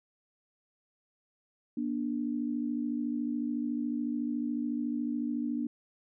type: tone pair together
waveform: sine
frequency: 239.8 / 293.7 Hz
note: A#3 / D4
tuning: +49 / 0 cents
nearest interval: major third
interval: 351 cents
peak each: -32 / -33 dBFS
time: 1.77-5.67 s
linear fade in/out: 5 ms
effects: none